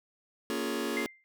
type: chord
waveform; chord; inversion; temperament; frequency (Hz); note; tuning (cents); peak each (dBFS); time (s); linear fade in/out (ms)
sawtooth; Bb minor seventh; none; just; 233.1 / 279.7 / 349.6 / 419.5; Bb3 / Db4 / F4 / Ab4; 0 / +16 / +2 / +17; -32; 0.5-1.06; 0
type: tone with exponential decay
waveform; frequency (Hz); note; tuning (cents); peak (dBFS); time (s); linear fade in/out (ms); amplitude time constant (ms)
sine; 2093; C7; 0; -29; 0.97-1.24; 0; 57
effects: none